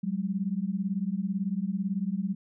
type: beating tone pair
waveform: sine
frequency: 185 / 203 Hz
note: F#3 / G#3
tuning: 0 / -39 cents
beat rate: 18 Hz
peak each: -30 dBFS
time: 0.03-2.35 s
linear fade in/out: 10 ms
effects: none